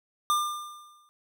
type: tone with exponential decay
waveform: square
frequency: 1198 Hz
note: D6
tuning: 34 cents sharp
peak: -21 dBFS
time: 0.3-1.09 s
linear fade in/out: 0 ms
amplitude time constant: 170 ms
effects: none